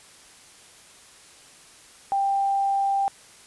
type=tone; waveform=sine; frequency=790 Hz; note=G5; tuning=13 cents sharp; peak=-20 dBFS; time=2.12-3.08 s; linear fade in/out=0 ms; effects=white hiss -50 dBFS RMS until 3.46 s + resampled to 24000 Hz